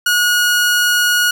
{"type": "tone", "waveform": "sawtooth", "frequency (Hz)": 1449, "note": "F#6", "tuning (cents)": -37, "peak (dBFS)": -8, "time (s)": [0.06, 1.31], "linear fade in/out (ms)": 5, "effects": []}